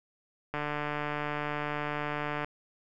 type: click train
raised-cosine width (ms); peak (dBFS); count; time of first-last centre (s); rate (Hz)
0.5; -18; 283; 0.54-2.445; 148
effects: none